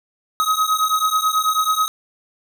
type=beating tone pair; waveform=square; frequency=1263 / 1272.2 Hz; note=D#6 / D#6; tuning=+26 / +38 cents; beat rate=9.2 Hz; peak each=-20 dBFS; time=0.4-1.88 s; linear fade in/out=0 ms; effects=none